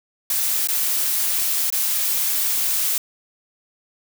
blue noise with dropouts, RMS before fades -21 dBFS, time 0.3-2.98 s, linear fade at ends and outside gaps 2 ms, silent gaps 0.673-0.686 / 1.702-1.724 s, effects none

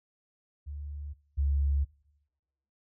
sine tone pair in turn, 72.7 / 70.39 Hz, D2 / C#2, -17 / +27 cents, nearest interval minor second, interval 56 cents, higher first, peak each -36 / -24 dBFS, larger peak second, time 0.66-1.14 / 1.37-1.85 s, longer neither, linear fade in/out 20 ms, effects noise-tail reverb RT60 1.0 s tail -23 dB re dry

